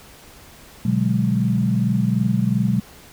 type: chord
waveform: sine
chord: G# half-diminished seventh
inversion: first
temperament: equal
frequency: 123.47 / 146.83 / 185 / 207.7 Hz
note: B2 / D3 / F#3 / G#3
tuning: 0 / 0 / 0 / 0 cents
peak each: -21 / -27 / -21 / -21 dBFS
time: 0.85-2.8 s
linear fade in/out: 5 ms
effects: pink hiss -45 dBFS RMS until 3.12 s